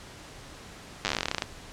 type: slowing click train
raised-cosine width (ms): 0.2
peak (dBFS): -9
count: 19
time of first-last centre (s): 1.05-1.422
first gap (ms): 9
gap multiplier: 1.09
effects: pink hiss -46 dBFS RMS until 1.72 s + low-pass 8000 Hz 12 dB/octave